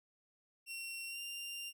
sawtooth tone with pitch glide, 2730 to 2787 Hz, F7 to F7, -40 to -4 cents, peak -39 dBFS, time 0.66-1.73 s, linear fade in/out 50 ms, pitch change +36 cents, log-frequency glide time 1.07-1.2 s, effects none

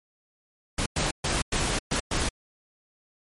pink noise bursts at uneven times, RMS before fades -26 dBFS, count 6, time 0.78-0.86 / 0.96-1.11 / 1.24-1.42 / 1.52-1.79 / 1.91-2 / 2.11-2.29 s, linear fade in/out 5 ms, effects MP3 48 kbps

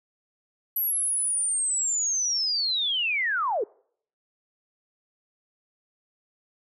sine linear sweep, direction down, 11840 to 372.2 Hz, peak -23 dBFS, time 0.76-3.64 s, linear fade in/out 5 ms, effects noise-tail reverb RT60 0.6 s tail -25 dB re dry

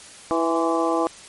harmonic tone with a mistuned harmonic, 165 Hz, E3, 2 cents sharp, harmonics 2 / 3 / 4 / 5 / 6 / 7, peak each -23 / -25 / -26 / -27 / -28 / -28 dBFS, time 0.31-1.07 s, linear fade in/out 0 ms, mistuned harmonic 6, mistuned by +73 cents, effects white hiss -43 dBFS RMS until 1.28 s + MP3 48 kbps

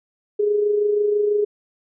sine tone with amplitude modulation, 415.3 Hz, G#4, in tune, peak -14 dBFS, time 0.39-1.45 s, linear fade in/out 10 ms, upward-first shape sine, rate 26.1 Hz, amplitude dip 45%, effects none

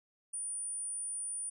sine tone, 9397 Hz, D9, in tune, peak -36 dBFS, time 0.33-1.5 s, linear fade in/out 10 ms, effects none

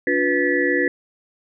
sine tone cluster, 289.4 / 357.5 / 493 / 1736 / 1949 Hz, D4 / F4 / B4 / A6 / B6, -25 / +41 / -3 / -24 / -23 cents, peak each -23 dBFS, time 0.07-0.88 s, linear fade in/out 2 ms, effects none

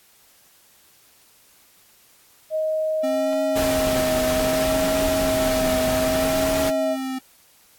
sine tone with pitch glide, 627 to 637.2 Hz, D#5 to D#5, +13 to +41 cents, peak -20 dBFS, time 2.5-6.97 s, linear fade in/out 50 ms, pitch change +28 cents, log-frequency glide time 3.25-5.68 s
square tone with vibrato, 264.8 Hz, C4, 21 cents sharp, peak -26 dBFS, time 3.03-7.19 s, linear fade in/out 10 ms, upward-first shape triangle, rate 0.63 Hz, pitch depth 64 cents each way
pink noise, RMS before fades -27 dBFS, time 3.55-6.71 s, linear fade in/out 20 ms
effects white hiss -55 dBFS RMS until 7.78 s + AAC 64 kbps

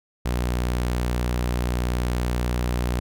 sawtooth tone, 60.8 Hz, B1, 26 cents flat, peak -18 dBFS, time 0.25-3 s, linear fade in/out 10 ms, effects none

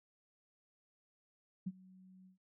sine tone with ADSR envelope, 186.6 Hz, F#3, 15 cents sharp, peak -34 dBFS, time 1.66-2.38 s, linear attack 12 ms, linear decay 41 ms, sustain -23 dB, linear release 120 ms, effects none

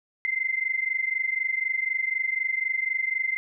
sine tone pair together, 2066 / 2090 Hz, C7 / C7, -22 / -2 cents, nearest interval unison, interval 20 cents, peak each -27 dBFS, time 0.25-3.37 s, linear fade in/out 0 ms, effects none

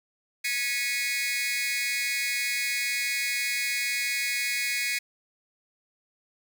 sawtooth tone cluster, 1674 / 1951 / 2189 / 2472 Hz, G#6 / B6 / C#7 / D#7, +13 / -22 / -22 / -12 cents, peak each -34 / -30 / -26 / -28 dBFS, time 0.44-4.99 s, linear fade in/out 10 ms, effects 9-bit

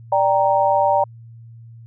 sine chord, G minor, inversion second, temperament equal, 587.3 / 784 / 932.3 Hz, D5 / G5 / Bb5, 0 / 0 / 0 cents, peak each -18 dBFS, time 0.12-1.04 s, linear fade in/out 5 ms, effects added 115 Hz sine -38 dBFS peak until 1.86 s

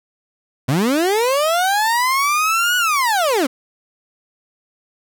30% pulse linear two-way sweep, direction up then down, 117 to 1480 to 242.1 Hz, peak -12 dBFS, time 0.68-3.47 s, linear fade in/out 10 ms, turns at 2.77 s, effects none

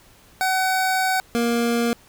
25% pulse tone pair in turn, 754 / 235.2 Hz, F#5 / A#3, +32 / +16 cents, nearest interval octave + minor sixth, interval 2016 cents, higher first, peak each -15 / -15 dBFS, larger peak neither, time 0.41-1.2 / 1.35-1.93 s, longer first, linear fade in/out 0 ms, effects pink hiss -52 dBFS RMS until 2.08 s

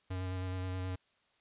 square tone with vibrato, 92.5 Hz, F#2, in tune, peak -36 dBFS, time 0.1-0.96 s, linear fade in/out 10 ms, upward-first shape square, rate 9.4 Hz, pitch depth 14 cents each way, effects white hiss -72 dBFS RMS until 1.4 s + resampled to 8000 Hz

